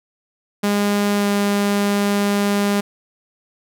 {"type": "tone with pitch glide", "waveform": "sawtooth", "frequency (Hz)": [204.1, 202.7], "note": ["G#3", "G#3"], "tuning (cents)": [-30, -42], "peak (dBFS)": -12, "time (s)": [0.63, 2.81], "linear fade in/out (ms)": 10, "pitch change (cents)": -12, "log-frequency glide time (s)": [1.17, 1.26], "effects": []}